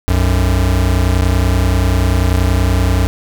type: tone pair together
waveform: square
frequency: 61.2 / 91.58 Hz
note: B1 / F#2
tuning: -15 / -17 cents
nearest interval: perfect fifth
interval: 698 cents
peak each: -14 dBFS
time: 0.08-3.07 s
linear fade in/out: 0 ms
effects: none